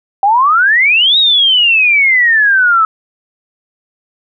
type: exponential two-way sweep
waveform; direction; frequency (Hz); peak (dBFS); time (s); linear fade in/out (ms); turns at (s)
sine; up then down; 767 to 3843 to 1286; -6; 0.23-2.85; 2; 1.18
effects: none